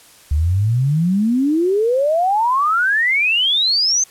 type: exponential sweep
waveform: sine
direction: up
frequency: 70.7 to 6380 Hz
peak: -13 dBFS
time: 0.31-4.04 s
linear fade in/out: 5 ms
effects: white hiss -46 dBFS RMS until 4.1 s + low-pass 12000 Hz 12 dB/octave